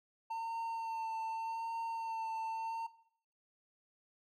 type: tone with vibrato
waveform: triangle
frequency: 904 Hz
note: A5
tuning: 47 cents sharp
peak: -34 dBFS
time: 0.3-2.87 s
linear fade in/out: 10 ms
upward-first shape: sine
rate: 0.84 Hz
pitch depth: 19 cents each way
effects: noise-tail reverb RT60 0.6 s tail -17 dB re dry